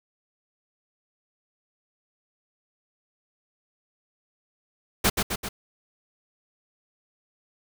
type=noise with echo; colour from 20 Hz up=pink; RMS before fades=-20 dBFS; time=5.04-5.1 s; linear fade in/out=10 ms; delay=130 ms; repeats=3; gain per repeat=-4 dB; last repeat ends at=5.49 s; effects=none